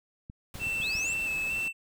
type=clicks; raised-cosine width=5 ms; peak=-30 dBFS; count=6; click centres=0.299 / 0.555 / 0.619 / 0.67 / 0.802 / 0.953 s
type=noise; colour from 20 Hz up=pink; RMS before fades=-44 dBFS; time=0.54-1.68 s; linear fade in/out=2 ms
type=tone with vibrato; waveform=triangle; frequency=2641 Hz; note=E7; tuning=3 cents sharp; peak=-27 dBFS; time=0.59-1.73 s; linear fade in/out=50 ms; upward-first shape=square; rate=2.2 Hz; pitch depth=23 cents each way
type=linear sweep; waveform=sine; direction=up; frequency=3136 to 7902 Hz; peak=-34 dBFS; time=0.81-1.14 s; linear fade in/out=10 ms
effects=none